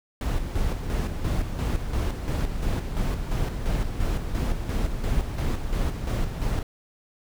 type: noise with tremolo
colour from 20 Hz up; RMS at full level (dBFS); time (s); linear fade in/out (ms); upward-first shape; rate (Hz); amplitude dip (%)
brown; -24; 0.21-6.63; 2; square; 2.9; 50
effects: none